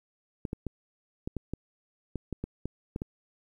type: clicks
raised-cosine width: 3 ms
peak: -20 dBFS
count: 12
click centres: 0.452 / 0.531 / 0.667 / 1.275 / 1.367 / 1.536 / 2.157 / 2.327 / 2.44 / 2.656 / 2.961 / 3.019 s
effects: 10-bit